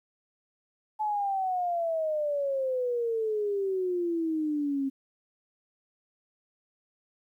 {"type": "exponential sweep", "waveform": "sine", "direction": "down", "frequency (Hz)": [865, 267.8], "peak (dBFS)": -26, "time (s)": [0.99, 4.9], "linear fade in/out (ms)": 20, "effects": ["11-bit"]}